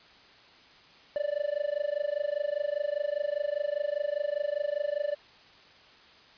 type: tone with amplitude modulation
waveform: triangle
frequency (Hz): 586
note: D5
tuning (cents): -4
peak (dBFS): -22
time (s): 1.16-5.15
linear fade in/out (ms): 0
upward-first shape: sine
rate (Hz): 25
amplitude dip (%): 95
effects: white hiss -55 dBFS RMS until 6.37 s + resampled to 11025 Hz